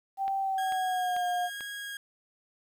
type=tone with pitch glide; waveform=sine; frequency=780 to 715.3 Hz; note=G5 to F5; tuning=-9 to +41 cents; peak=-27 dBFS; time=0.17-1.5 s; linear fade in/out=50 ms; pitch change=-150 cents; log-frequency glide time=0.4-1.25 s
type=click train; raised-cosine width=0.3 ms; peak=-27 dBFS; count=4; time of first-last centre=0.28-1.607 s; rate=2.26 Hz
type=tone with vibrato; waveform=30% pulse; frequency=1632 Hz; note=G#6; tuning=31 cents flat; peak=-34 dBFS; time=0.58-1.97 s; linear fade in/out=2 ms; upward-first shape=sine; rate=1.1 Hz; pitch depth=12 cents each way
effects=10-bit